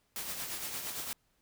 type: noise with tremolo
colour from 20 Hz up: white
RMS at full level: -37 dBFS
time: 0.16-1.13 s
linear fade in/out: 0 ms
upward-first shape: triangle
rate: 8.7 Hz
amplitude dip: 50%
effects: pink hiss -74 dBFS RMS until 1.41 s